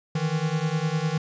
square beating tone pair, 152.9 / 162.8 Hz, D#3 / E3, -30 / -21 cents, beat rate 9.9 Hz, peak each -27 dBFS, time 0.15-1.18 s, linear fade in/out 5 ms, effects resampled to 16000 Hz + 10-bit

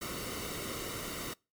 pink noise with comb filter, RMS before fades -39 dBFS, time 0.01-1.34 s, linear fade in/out 10 ms, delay 1.2 ms, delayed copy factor -0.65, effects noise-tail reverb RT60 0.3 s tail -26 dB re dry + MP3 96 kbps

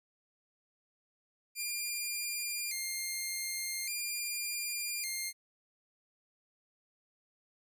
10% pulse tone with vibrato, 2254 Hz, C#7, 28 cents sharp, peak -26 dBFS, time 1.55-5.33 s, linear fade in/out 50 ms, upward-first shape square, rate 0.43 Hz, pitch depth 110 cents each way, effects none

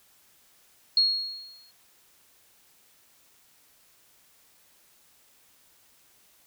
sine tone with exponential decay, 4299 Hz, C8, 46 cents sharp, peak -16 dBFS, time 0.97-1.71 s, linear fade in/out 2 ms, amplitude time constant 160 ms, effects white hiss -61 dBFS RMS until 6.46 s

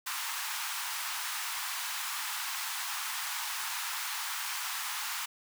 pink high-pass noise, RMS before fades -36 dBFS, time 0.06-5.26 s, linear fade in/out 10 ms, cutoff 870 Hz, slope 48 dB/octave, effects none

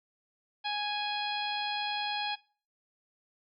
harmonic tone, 830.6 Hz, G#5, in tune, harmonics 1 / 2 / 3 / 4 / 5 / 6, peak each -34 / -40 / -39 / -37 / -39 / -46 dBFS, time 0.64-2.36 s, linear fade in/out 20 ms, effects noise-tail reverb RT60 0.4 s tail -21 dB re dry + AAC 64 kbps

